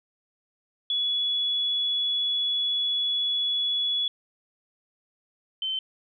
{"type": "tone pair in turn", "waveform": "sine", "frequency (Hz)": [3394, 3083], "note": ["G#7", "G7"], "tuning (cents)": [37, -29], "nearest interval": "major second", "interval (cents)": 166, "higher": "first", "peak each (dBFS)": [-23, -26], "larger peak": "first", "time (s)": [[0.9, 4.08], [5.62, 5.79]], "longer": "first", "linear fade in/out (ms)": 2, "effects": []}